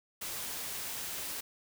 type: noise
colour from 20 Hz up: white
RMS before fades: -39 dBFS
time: 0.21-1.41 s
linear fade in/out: 10 ms
effects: none